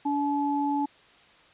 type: tone pair together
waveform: sine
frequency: 286.6 / 858.8 Hz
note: D4 / A5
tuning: -42 / -42 cents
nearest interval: octave + perfect fifth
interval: 1900 cents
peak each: -26 / -27 dBFS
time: 0.05-0.86 s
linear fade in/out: 10 ms
effects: white hiss -56 dBFS RMS until 1.53 s + resampled to 8000 Hz